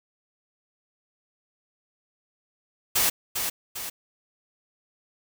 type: noise with echo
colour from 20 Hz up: white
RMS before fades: -22 dBFS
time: 2.95-3.1 s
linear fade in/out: 10 ms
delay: 400 ms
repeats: 2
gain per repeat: -6 dB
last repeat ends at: 3.9 s
effects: none